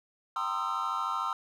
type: tone cluster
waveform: triangle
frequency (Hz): 777 / 928 / 1042 / 1240 / 1333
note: G5 / A#5 / C6 / D#6 / E6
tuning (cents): -16 / -8 / -7 / -6 / +19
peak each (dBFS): -39 / -36 / -33 / -33 / -32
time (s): 0.36-1.33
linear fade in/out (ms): 2
effects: none